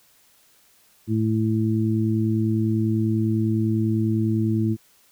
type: harmonic tone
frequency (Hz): 110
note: A2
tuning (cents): 0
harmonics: 1 / 2 / 3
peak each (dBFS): -22 / -23 / -25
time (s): 1.07-4.77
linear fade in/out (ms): 50
effects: white hiss -58 dBFS RMS until 5.11 s